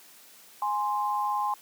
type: tone pair together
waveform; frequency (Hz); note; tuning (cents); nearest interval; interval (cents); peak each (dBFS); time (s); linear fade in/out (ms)
sine; 830.6 / 1046.5; G#5 / C6; 0 / 0; major third; 400; -28; 0.62-1.54; 2
effects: white hiss -53 dBFS RMS until 1.61 s + high-pass 200 Hz 12 dB/octave